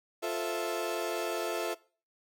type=chord; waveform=35% pulse; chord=F major seventh; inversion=none; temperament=equal; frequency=349.2 / 440 / 523.3 / 659.3 Hz; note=F4 / A4 / C5 / E5; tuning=0 / 0 / 0 / 0 cents; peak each=-35 / -35 / -39 / -33 dBFS; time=0.22-1.75 s; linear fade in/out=20 ms; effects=noise-tail reverb RT60 0.4 s tail -21 dB re dry